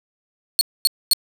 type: tone bursts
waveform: sawtooth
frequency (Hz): 4347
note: C#8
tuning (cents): -35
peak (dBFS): -9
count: 3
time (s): 0.59-1.133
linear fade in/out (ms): 0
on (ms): 21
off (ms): 240
effects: none